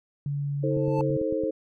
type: tone with pitch glide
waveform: sine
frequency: 142.8 to 141.32 Hz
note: D3 to C#3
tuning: -48 to +34 cents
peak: -26 dBFS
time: 0.26-1.17 s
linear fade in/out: 2 ms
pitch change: -18 cents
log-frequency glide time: 0.39-0.87 s
type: chord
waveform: sine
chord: A diminished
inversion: second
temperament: just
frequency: 316.8 / 440 / 528 Hz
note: Eb4 / A4 / C5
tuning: +31 / 0 / +16 cents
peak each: -29 / -29 / -28 dBFS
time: 0.63-1.51 s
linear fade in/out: 10 ms
type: tone with exponential growth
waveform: triangle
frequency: 880 Hz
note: A5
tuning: in tune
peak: -24 dBFS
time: 0.7-1.01 s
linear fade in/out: 1 ms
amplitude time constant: 66 ms
type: click train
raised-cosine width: 3 ms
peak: -24 dBFS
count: 7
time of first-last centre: 0.77-1.437 s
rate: 9 Hz
effects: none